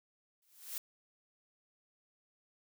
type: noise with exponential growth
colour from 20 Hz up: blue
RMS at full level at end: -37 dBFS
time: 0.42-0.78 s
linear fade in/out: 2 ms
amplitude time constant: 77 ms
effects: none